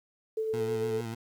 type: tone with tremolo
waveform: sine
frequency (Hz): 440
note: A4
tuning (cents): 0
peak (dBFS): -27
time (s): 0.37-1.01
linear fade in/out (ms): 5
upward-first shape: sine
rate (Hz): 9.1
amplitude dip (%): 30
type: tone with vibrato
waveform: 20% pulse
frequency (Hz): 115.4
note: A#2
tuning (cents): -17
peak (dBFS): -30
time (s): 0.53-1.15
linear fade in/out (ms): 10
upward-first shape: square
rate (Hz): 6.7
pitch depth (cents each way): 37
effects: 10-bit